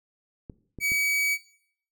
clicks, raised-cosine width 3 ms, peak -26 dBFS, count 3, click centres 0.498 / 0.787 / 0.919 s
45% pulse tone, 2273 Hz, C#7, 43 cents sharp, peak -23 dBFS, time 0.8-1.38 s, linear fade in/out 50 ms
effects noise-tail reverb RT60 0.6 s tail -17 dB re dry

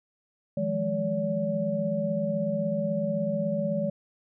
sine tone cluster, 161.2 / 177.4 / 208.5 / 572 Hz, E3 / F3 / G#3 / D5, -38 / +27 / +7 / -46 cents, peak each -33 / -34 / -30 / -28 dBFS, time 0.57-3.9 s, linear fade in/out 5 ms, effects none

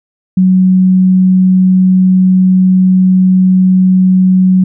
sine tone, 185.8 Hz, F#3, 7 cents sharp, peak -4 dBFS, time 0.37-4.64 s, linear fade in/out 5 ms, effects none

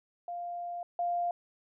sine tone pair in turn, 698.5 / 698.5 Hz, F5 / F5, 0 / 0 cents, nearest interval unison, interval 0 cents, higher neither, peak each -35 / -28 dBFS, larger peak second, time 0.28-0.83 / 0.99-1.31 s, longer first, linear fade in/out 2 ms, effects none

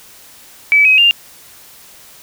sine tone with pitch steps, 2298 / 2535 / 2797 Hz, D7 / D#7 / F7, -38 / +32 / +2 cents, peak -6 dBFS, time 0.72-1.11 s, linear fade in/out 0 ms, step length 130 ms, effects white hiss -41 dBFS RMS until 2.22 s

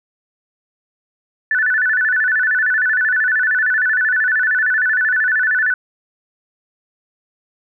sine tone with vibrato, 1619 Hz, G#6, 45 cents flat, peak -13 dBFS, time 1.51-5.74 s, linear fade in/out 2 ms, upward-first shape square, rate 13 Hz, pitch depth 140 cents each way, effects none

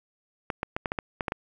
clicks, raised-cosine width 0.5 ms, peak -13 dBFS, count 9, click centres 0.502 / 0.631 / 0.765 / 0.858 / 0.919 / 0.988 / 1.208 / 1.282 / 1.321 s, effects 9-bit

